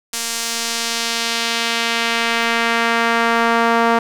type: tone with band-pass filter sweep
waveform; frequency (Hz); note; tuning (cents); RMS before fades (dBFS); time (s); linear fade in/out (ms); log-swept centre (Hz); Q
sawtooth; 231.4; A#3; -13; -18; 0.13-3.99; 5; 7800 to 1000; 1
effects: 7-bit